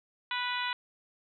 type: harmonic tone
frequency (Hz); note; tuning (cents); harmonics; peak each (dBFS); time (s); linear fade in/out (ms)
492.5; B4; -5; 2 / 3 / 4 / 5 / 6 / 7 / 8; -35 / -37 / -38 / -39 / -40 / -40 / -41; 0.31-0.73; 2
effects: none